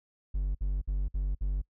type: tone bursts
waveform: triangle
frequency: 47.81 Hz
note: G1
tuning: 43 cents flat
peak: -25 dBFS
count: 5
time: 0.34-1.618 s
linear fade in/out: 10 ms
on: 210 ms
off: 57 ms
effects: noise-tail reverb RT60 0.1 s tail -24 dB re dry